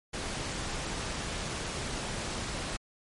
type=noise; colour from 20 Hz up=pink; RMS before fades=-35 dBFS; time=0.13-2.77 s; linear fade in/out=10 ms; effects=low-pass 9000 Hz 12 dB/octave + MP3 48 kbps

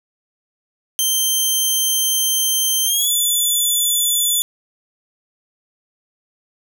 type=tone with pitch glide; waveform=10% pulse; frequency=3134 to 3477 Hz; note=G7 to A7; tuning=-1 to -21 cents; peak=-8 dBFS; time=0.99-4.42 s; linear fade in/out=0 ms; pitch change=+180 cents; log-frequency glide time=2.85-3.12 s; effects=none

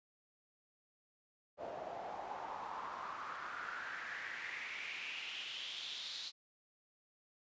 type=noise with band-pass filter sweep; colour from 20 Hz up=pink; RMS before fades=-45 dBFS; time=1.57-6.32 s; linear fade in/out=50 ms; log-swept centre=610 to 4200 Hz; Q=4.7; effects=resampled to 16000 Hz

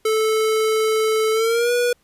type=tone with pitch glide; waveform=square; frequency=437.4 to 485.3 Hz; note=A4 to B4; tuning=-10 to -30 cents; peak=-17 dBFS; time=0.05-1.93 s; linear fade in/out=5 ms; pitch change=+180 cents; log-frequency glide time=1.32-1.72 s; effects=pink hiss -62 dBFS RMS until 2.03 s + resampled to 32000 Hz

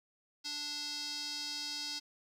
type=tone with band-pass filter; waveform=square; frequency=293.7 Hz; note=D4; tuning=in tune; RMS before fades=-40 dBFS; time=0.44-2 s; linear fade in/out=20 ms; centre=4800 Hz; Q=4.5; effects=11-bit

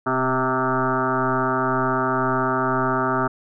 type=tone with frequency modulation; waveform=sine; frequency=779 Hz; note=G5; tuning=11 cents flat; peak=-18 dBFS; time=0.06-3.28 s; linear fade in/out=10 ms; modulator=130 Hz; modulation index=5; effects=none

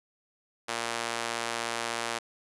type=tone with high-pass filter; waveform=sawtooth; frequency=116.54 Hz; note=A#2; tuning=in tune; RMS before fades=-33 dBFS; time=0.68-2.19 s; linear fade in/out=10 ms; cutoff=690 Hz; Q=0.6; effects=resampled to 24000 Hz

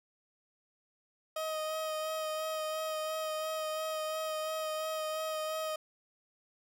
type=tone with vibrato; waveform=30% pulse; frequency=627 Hz; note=D#5; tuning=13 cents sharp; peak=-31 dBFS; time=1.36-5.76 s; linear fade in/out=5 ms; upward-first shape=sine; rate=2.9 Hz; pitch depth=17 cents each way; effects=none

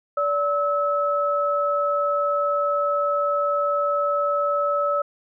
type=tone pair together; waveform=sine; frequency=578 / 1297.6 Hz; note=D5 / E6; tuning=-28 / -28 cents; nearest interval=octave + major second; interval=1400 cents; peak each=-22 / -22 dBFS; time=0.17-5.02 s; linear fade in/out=5 ms; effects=none

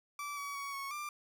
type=tone with pitch steps; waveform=30% pulse; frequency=1160 / 1136 / 1122 / 1104 / 1187 Hz; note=D6 / C#6 / C#6 / C#6 / D6; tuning=-22 / +42 / +21 / -7 / +18 cents; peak=-36 dBFS; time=0.19-1.09 s; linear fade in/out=2 ms; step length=180 ms; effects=none

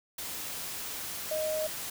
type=tone in noise; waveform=sine; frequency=622 Hz; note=D#5; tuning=1 cent flat; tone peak=-29 dBFS; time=1.31-1.67 s; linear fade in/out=5 ms; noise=white; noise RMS=-38 dBFS; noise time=0.18-1.9 s; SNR=+6 dB; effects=none

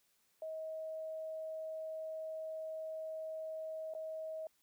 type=tone with dropouts; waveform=sine; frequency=635 Hz; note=D#5; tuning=35 cents sharp; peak=-40 dBFS; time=0.42-4.47 s; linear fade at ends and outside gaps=2 ms; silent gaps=3.938-3.949 s; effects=white hiss -75 dBFS RMS until 4.62 s

